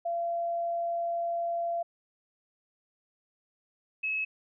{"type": "tone pair in turn", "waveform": "sine", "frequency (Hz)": [683, 2579], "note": ["F5", "E7"], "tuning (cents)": [-39, -39], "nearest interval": "octave + major seventh", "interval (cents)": 2300, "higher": "second", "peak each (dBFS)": -28, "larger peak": "neither", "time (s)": [[0.05, 1.83], [4.03, 4.25]], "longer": "first", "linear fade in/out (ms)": 10, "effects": []}